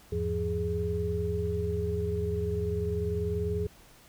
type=tone cluster; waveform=sine; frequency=81.7 / 102 / 171 / 417.5 Hz; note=E2 / G#2 / F3 / G#4; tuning=-15 / -31 / -36 / +9 cents; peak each=-32 / -35 / -36 / -31 dBFS; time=0.12-3.67 s; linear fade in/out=5 ms; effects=pink hiss -56 dBFS RMS until 4.08 s

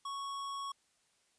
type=tone with hard clipping; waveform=sine; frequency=1108.7 Hz; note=C#6; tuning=in tune; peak=-40 dBFS; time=0.05-0.72 s; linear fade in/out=5 ms; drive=17 dB; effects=white hiss -73 dBFS RMS until 1.38 s + resampled to 22050 Hz

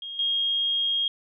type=tone with level steps; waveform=sine; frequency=3251 Hz; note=G#7; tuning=38 cents flat; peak=-33 / -22 dBFS; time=0.02-1.08 s; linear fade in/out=2 ms; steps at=0.19 s; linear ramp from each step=2 ms; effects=none

